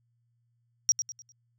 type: tone with echo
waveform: sine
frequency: 5680 Hz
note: F8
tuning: 28 cents sharp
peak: -18 dBFS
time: 0.89-0.92 s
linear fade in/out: 0 ms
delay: 100 ms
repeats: 4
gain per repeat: -9 dB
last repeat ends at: 1.32 s
effects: added 118 Hz sine -69 dBFS peak until 1.58 s